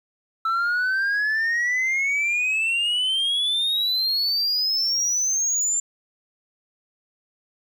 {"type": "exponential sweep", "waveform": "sine", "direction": "up", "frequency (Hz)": [1318.5, 7300], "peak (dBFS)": -17, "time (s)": [0.45, 5.8], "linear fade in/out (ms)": 5, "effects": ["tanh soft clip ceiling -19 dBFS", "9-bit"]}